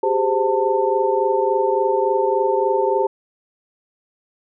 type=tone cluster; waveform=sine; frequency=385.6 / 409.1 / 520 / 893 Hz; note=G4 / G#4 / C5 / A5; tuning=-28 / -26 / -11 / +25 cents; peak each=-21 dBFS; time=0.03-3.07 s; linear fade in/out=5 ms; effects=none